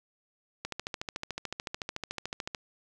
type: click train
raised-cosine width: 0.2 ms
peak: -17 dBFS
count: 27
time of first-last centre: 0.65-2.548 s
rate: 13.7 Hz
effects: none